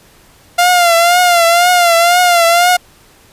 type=tone with vibrato; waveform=sawtooth; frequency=696 Hz; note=F5; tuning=6 cents flat; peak=-3 dBFS; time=0.58-2.77 s; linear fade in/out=10 ms; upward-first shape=triangle; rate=2 Hz; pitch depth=75 cents each way; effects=pink hiss -45 dBFS RMS until 3.32 s + resampled to 32000 Hz